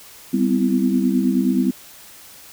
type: chord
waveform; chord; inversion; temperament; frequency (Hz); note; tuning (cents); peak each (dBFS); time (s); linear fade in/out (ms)
sine; C major seventh; second; equal with one note detuned; 196 / 246.9 / 256.4 / 329.6; G3 / B3 / C4 / E4; 0 / 0 / -35 / 0; -20 / -22 / -19 / -24; 0.33-1.71; 10
effects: white hiss -43 dBFS RMS until 2.52 s